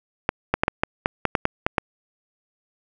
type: clicks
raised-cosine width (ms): 0.5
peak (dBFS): -3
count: 11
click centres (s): 0.291 / 0.54 / 0.635 / 0.681 / 0.835 / 1.059 / 1.253 / 1.352 / 1.454 / 1.665 / 1.782
effects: none